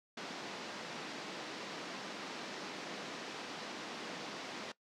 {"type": "band-pass noise", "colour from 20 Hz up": "pink", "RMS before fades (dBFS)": -45, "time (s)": [0.17, 4.72], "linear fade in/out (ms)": 5, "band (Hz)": [200, 5600], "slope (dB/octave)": 24, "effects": ["noise-tail reverb RT60 0.1 s tail -19 dB re dry"]}